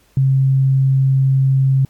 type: tone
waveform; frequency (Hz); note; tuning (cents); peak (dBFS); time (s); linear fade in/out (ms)
sine; 134.1; C3; +43; -10; 0.17-1.85; 2
effects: pink hiss -55 dBFS RMS until 1.89 s + MP3 96 kbps